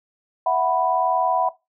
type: chord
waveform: sine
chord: E suspended second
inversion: none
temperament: equal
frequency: 659.3 / 740 / 987.8 Hz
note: E5 / F#5 / B5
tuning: 0 / 0 / 0 cents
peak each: -22 / -20 / -22 dBFS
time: 0.46-1.49 s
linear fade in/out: 5 ms
effects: noise-tail reverb RT60 0.2 s tail -17 dB re dry